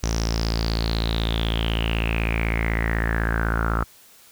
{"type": "tone with low-pass filter sweep", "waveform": "sawtooth", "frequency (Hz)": 56, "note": "A1", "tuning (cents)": 31, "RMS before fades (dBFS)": -23, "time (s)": [0.03, 3.84], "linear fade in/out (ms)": 5, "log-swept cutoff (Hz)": [6000, 1300], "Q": 8.8, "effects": ["white hiss -51 dBFS RMS until 4.31 s"]}